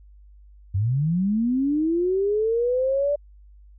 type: linear sweep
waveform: sine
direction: up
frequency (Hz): 90 to 587.3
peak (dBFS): -19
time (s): 0.74-3.16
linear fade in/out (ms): 10
effects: added 50 Hz sine -46 dBFS peak until 3.78 s